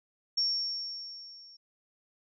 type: tone with level ramp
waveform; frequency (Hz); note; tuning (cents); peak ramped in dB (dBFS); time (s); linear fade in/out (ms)
sine; 5490; F8; -31; -24 to -51; 0.37-1.57; 10
effects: none